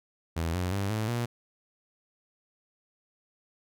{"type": "tone with pitch steps", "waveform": "sawtooth", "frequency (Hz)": [82.41, 90.39, 99.14, 108.74, 119.27], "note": ["E2", "F#2", "G2", "A2", "A#2"], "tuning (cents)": [0, -40, 20, -20, 40], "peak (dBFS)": -24, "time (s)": [0.36, 1.26], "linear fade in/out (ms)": 10, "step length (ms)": 180, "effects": []}